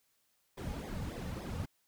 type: noise with flanger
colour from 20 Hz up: brown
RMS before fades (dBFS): -40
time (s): 0.57-1.66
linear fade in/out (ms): 10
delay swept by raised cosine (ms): 0.68 to 3.08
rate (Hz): 3.5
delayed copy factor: -0.85
effects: white hiss -75 dBFS RMS until 1.87 s